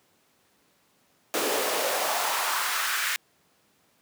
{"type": "noise with high-pass filter sweep", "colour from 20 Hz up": "pink", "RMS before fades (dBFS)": -27, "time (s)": [1.34, 3.16], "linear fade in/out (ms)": 0, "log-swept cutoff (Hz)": [360, 1800], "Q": 2.2, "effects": ["pink hiss -65 dBFS RMS until 4.01 s", "high-pass 150 Hz 12 dB/octave"]}